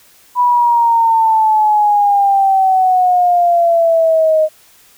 sine exponential sweep, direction down, 987.8 to 620 Hz, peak -8 dBFS, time 0.35-4.49 s, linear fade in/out 50 ms, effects white hiss -47 dBFS RMS until 4.97 s

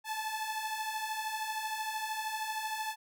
sawtooth beating tone pair, 861 / 874 Hz, A5 / A5, -38 / -12 cents, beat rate 13 Hz, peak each -36 / -32 dBFS, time 0.04-2.96 s, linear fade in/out 50 ms, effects none

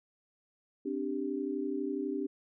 sine chord, C suspended second, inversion none, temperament equal, 261.6 / 293.7 / 392 Hz, C4 / D4 / G4, 0 / 0 / 0 cents, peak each -37 / -35 / -36 dBFS, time 0.85-2.27 s, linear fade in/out 10 ms, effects none

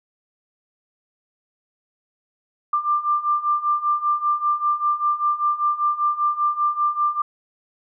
sine beating tone pair, 1185 / 1190.1 Hz, D6 / D6, +15 / +23 cents, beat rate 5.1 Hz, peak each -23 / -20 dBFS, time 2.73-7.22 s, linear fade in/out 5 ms, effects none

